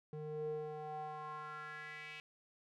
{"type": "tone with band-pass filter sweep", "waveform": "square", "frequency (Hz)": 152.3, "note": "D#3", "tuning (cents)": -37, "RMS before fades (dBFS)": -45, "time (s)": [0.13, 2.2], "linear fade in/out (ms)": 0, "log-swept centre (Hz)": [320, 2600], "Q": 4.2, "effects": []}